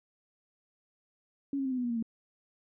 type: tone with pitch steps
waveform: sine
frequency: 278.5 / 270.4 / 262.6 / 254.9 / 247.5 / 240.4 / 233.4 / 226.6 Hz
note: C#4 / C#4 / C4 / C4 / B3 / B3 / A#3 / A#3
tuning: +8 / -43 / +6 / -45 / +4 / -46 / +2 / -49 cents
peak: -29 dBFS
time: 1.53-2.026 s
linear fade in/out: 2 ms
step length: 62 ms
effects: none